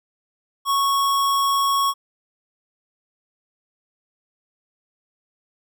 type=tone; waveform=square; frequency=1106 Hz; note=C#6; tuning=4 cents flat; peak=-18 dBFS; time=0.65-1.94 s; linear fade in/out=50 ms; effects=none